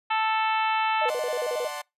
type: harmonic tone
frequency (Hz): 440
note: A4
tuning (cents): 0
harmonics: 2 / 3 / 4 / 5 / 6 / 7 / 8 / 9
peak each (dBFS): -24 / -29 / -34 / -34 / -32 / -37 / -43 / -46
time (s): 0.1-1.1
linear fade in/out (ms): 10
type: tone with vibrato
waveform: sine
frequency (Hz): 551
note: C#5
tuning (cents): -11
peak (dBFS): -26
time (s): 1.01-1.68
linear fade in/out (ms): 10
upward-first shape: square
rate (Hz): 11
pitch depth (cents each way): 200
type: chord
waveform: sawtooth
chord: D dominant seventh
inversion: none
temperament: equal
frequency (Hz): 587.3 / 740 / 880 / 1046.5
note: D5 / F#5 / A5 / C6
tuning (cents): 0 / 0 / 0 / 0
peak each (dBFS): -34 / -34 / -36 / -33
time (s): 1.08-1.82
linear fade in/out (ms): 10
effects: noise-tail reverb RT60 0.2 s tail -25 dB re dry + resampled to 32000 Hz